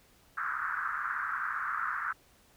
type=band-pass noise; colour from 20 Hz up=pink; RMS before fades=-34 dBFS; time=0.37-2.13 s; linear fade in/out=10 ms; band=1200 to 1600 Hz; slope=48 dB/octave; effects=pink hiss -63 dBFS RMS until 2.56 s